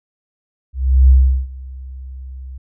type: tone with ADSR envelope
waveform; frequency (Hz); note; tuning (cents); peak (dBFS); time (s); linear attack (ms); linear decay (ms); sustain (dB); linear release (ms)
sine; 65.2; C2; -5; -4; 0.73-2.58; 360; 380; -24; 7
effects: none